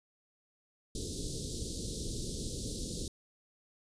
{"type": "band-stop noise", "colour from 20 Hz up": "pink", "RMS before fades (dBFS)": -38, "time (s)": [0.95, 3.08], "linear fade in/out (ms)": 2, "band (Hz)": [490, 3700], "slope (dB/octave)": 48, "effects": ["resampled to 22050 Hz"]}